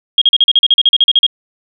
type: tone bursts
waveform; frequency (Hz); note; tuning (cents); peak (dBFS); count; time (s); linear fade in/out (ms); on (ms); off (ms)
sine; 3261; G#7; -32; -5; 15; 0.18-1.265; 2; 35; 40
effects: none